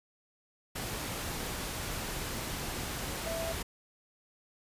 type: tone in noise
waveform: sine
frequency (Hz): 659.3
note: E5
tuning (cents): 0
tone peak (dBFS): -35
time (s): 3.26-3.53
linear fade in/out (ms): 10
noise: pink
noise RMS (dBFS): -37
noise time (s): 0.75-3.63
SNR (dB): -1
effects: resampled to 32000 Hz